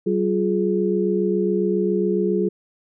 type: tone cluster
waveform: sine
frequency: 190.9 / 353.4 / 420.7 Hz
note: G3 / F4 / G#4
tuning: -46 / +21 / +22 cents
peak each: -22 dBFS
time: 0.06-2.49 s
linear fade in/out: 10 ms
effects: none